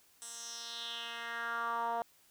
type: tone with band-pass filter sweep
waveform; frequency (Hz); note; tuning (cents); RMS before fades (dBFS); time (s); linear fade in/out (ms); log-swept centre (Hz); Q
10% pulse; 233.1; A#3; 0; -39; 0.22-2.02; 0; 8400 to 750; 3.3
effects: white hiss -66 dBFS RMS until 2.3 s